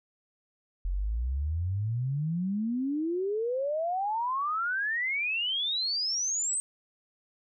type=exponential sweep; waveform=sine; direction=up; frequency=42.86 to 8400 Hz; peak=-27 dBFS; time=0.85-6.6 s; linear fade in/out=0 ms; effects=none